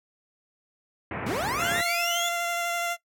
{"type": "low-pass noise", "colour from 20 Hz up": "pink", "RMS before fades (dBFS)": -32, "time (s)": [1.11, 1.81], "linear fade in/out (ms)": 2, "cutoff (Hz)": 2500, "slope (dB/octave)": 48}
{"type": "linear sweep", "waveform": "30% pulse", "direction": "up", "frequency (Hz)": [172.9, 3530], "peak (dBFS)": -25, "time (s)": [1.26, 2.29], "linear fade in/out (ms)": 5}
{"type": "tone with vibrato", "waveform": "15% pulse", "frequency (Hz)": 690, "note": "F5", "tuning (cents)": -21, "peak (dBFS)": -20, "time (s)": [1.57, 2.97], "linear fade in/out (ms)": 50, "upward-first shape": "square", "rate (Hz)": 12, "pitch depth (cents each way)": 9}
{"effects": ["noise-tail reverb RT60 0.1 s tail -18 dB re dry", "high-pass 100 Hz 12 dB/octave"]}